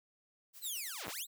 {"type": "noise with tremolo", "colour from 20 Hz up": "blue", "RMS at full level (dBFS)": -49, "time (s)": [0.53, 1.24], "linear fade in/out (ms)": 50, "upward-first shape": "sine", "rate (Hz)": 9.3, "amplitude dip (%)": 65}
{"type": "linear two-way sweep", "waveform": "5% pulse", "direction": "down then up", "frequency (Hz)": [4189, 49, 4189], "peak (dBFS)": -30, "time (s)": [0.61, 1.27], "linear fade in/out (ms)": 50, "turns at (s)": 1.08}
{"effects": []}